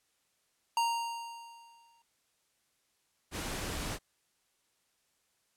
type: tone with exponential decay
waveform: square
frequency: 930 Hz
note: A#5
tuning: 4 cents flat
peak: -26 dBFS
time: 0.77-2.02 s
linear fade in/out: 2 ms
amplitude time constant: 270 ms
type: noise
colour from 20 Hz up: pink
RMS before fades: -37 dBFS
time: 3.31-3.99 s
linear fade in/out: 50 ms
effects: white hiss -75 dBFS RMS until 5.56 s + low-pass 11000 Hz 12 dB/octave